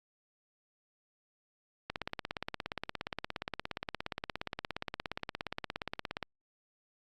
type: click train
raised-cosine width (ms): 0.3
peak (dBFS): -19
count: 75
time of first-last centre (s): 1.9-6.227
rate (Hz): 17.1
effects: Opus 48 kbps